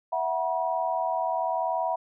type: chord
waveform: sine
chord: E suspended second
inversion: none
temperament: equal with one note detuned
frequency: 659.3 / 740 / 964.6 Hz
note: E5 / F#5 / B5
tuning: 0 / 0 / -41 cents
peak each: -29 dBFS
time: 0.12-1.96 s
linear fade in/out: 10 ms
effects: none